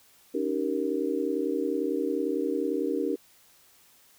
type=chord; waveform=sine; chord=Eb dominant seventh; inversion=third; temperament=just; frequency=280 / 311.1 / 388.9 / 466.7 Hz; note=Db4 / Eb4 / G4 / Bb4; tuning=+18 / 0 / -14 / +2 cents; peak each=-31 dBFS; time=0.34-3.16 s; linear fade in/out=10 ms; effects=white hiss -59 dBFS RMS until 4.18 s